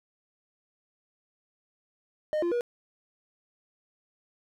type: tone with pitch steps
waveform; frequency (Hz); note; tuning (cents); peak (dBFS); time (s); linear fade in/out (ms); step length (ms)
triangle; 612 / 345.8 / 480.2; D#5 / F4 / B4; -29 / -17 / -49; -23; 2.33-2.609; 0; 93
effects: none